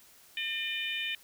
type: harmonic tone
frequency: 604 Hz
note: D5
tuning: 48 cents sharp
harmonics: 3 / 4 / 5 / 6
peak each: -39 / -35 / -36 / -40 dBFS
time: 0.37-1.15 s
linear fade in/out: 2 ms
effects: white hiss -58 dBFS RMS until 1.23 s